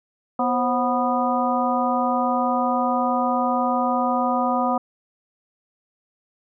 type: harmonic tone with a mistuned harmonic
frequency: 246.2 Hz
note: B3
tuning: 5 cents flat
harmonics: 1 / 2 / 3 / 4 / 5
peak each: -24 / -27 / -23 / -26 / -26 dBFS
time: 0.39-4.78 s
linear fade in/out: 5 ms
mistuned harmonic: 2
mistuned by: +120 cents
effects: none